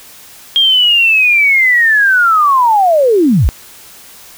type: linear sweep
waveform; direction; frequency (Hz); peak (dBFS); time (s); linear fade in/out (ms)
sine; down; 3241 to 40.4; -6; 0.56-3.49; 0
effects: white hiss -37 dBFS RMS until 4.37 s